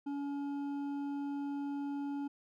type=tone with hard clipping; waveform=sine; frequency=283.2 Hz; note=C#4; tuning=37 cents sharp; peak=-37 dBFS; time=0.06-2.28 s; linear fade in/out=10 ms; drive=7 dB; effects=none